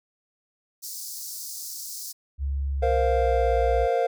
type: high-pass noise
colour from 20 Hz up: pink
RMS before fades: -36 dBFS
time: 0.82-2.13 s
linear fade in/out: 20 ms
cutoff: 4700 Hz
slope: 48 dB/octave
type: tone with pitch glide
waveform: sine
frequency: 69.3 to 60.33 Hz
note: C#2 to B1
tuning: 0 to -40 cents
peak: -24 dBFS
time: 2.38-3.88 s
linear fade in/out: 50 ms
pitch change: -240 cents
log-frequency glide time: 2.73-3.53 s
type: chord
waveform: triangle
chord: Bb suspended second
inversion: none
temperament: equal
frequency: 466.2 / 523.3 / 698.5 Hz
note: Bb4 / C5 / F5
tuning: 0 / 0 / 0 cents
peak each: -23 dBFS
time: 2.82-4.07 s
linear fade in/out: 10 ms
effects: none